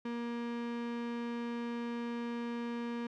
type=tone; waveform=35% pulse; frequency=236.4 Hz; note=A#3; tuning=24 cents sharp; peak=-34 dBFS; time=0.05-3.07 s; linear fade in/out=5 ms; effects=low-pass 3000 Hz 12 dB/octave